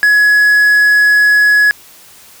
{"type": "tone with quantisation", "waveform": "triangle", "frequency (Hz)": 1684, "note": "G#6", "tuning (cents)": 24, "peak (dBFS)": -4, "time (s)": [0.03, 1.71], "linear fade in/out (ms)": 0, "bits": 5, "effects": ["white hiss -40 dBFS RMS until 2.4 s"]}